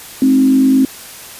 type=tone with frequency modulation; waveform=sine; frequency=265.1 Hz; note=C4; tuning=23 cents sharp; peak=-7 dBFS; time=0.22-0.85 s; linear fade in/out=2 ms; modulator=49.5 Hz; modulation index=0.51; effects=white hiss -33 dBFS RMS until 1.39 s + resampled to 32000 Hz